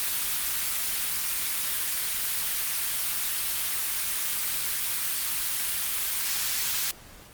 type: high-pass noise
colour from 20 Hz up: white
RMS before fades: -28 dBFS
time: 0-6.91 s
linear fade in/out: 0 ms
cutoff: 1300 Hz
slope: 12 dB/octave
effects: pink hiss -49 dBFS RMS until 7.33 s + Opus 32 kbps